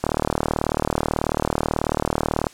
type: click train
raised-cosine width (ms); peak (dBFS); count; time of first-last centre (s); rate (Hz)
1; -5; 94; 0.04-2.468; 38.3
effects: white hiss -47 dBFS RMS until 2.53 s + low-pass 9000 Hz 12 dB/octave